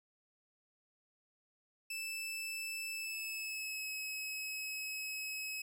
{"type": "tone with pitch glide", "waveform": "sawtooth", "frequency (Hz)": [2637, 2563], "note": ["E7", "E7"], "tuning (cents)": [0, -49], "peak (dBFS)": -36, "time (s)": [1.9, 5.62], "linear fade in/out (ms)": 5, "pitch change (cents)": -49, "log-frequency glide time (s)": [2.91, 3.92], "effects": []}